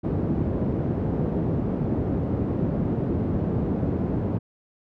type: band-pass noise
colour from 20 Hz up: pink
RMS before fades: -25 dBFS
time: 0.03-4.39 s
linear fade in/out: 20 ms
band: 100 to 350 Hz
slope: 12 dB/octave
effects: none